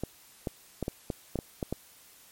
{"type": "clicks", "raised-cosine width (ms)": 2, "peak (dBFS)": -17, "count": 9, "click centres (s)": [0.036, 0.472, 0.827, 0.881, 1.102, 1.357, 1.389, 1.628, 1.726], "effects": ["white hiss -56 dBFS RMS until 2.31 s", "MP3 64 kbps"]}